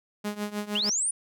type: tone with tremolo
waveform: sawtooth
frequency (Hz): 207.7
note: G#3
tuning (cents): 0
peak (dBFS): -23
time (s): 0.24-0.9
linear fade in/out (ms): 10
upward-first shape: triangle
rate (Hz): 6.5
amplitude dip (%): 90
type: linear sweep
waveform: sine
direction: up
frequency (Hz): 2637 to 9690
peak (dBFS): -24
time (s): 0.75-1.11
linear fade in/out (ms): 5
effects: none